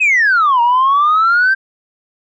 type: exponential two-way sweep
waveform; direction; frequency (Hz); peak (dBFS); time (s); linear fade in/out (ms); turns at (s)
sine; down then up; 2611 to 932.3 to 1587; -7; 0-1.55; 20; 0.61
effects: tanh soft clip ceiling -6 dBFS